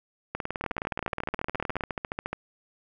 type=two click trains; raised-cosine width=0.5 ms; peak=-15 / -15 dBFS; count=25 / 29; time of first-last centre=0.64-2.33 / 0.35-1.808 s; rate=14.2 / 19.2 Hz; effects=none